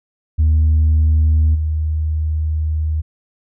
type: tone with level steps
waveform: sine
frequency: 77.78 Hz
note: D#2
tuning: in tune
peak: -8 / -15 dBFS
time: 0.38-3.02 s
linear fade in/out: 20 ms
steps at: 1.54 s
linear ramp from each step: 20 ms
effects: tanh soft clip ceiling -8 dBFS